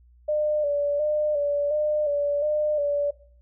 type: tone with vibrato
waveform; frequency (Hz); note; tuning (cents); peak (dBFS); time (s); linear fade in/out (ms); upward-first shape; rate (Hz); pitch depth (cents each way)
sine; 590; D5; +8; -21; 0.28-3.11; 10; square; 1.4; 38
effects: noise-tail reverb RT60 0.5 s tail -18 dB re dry + added 60 Hz sine -52 dBFS peak until 3.41 s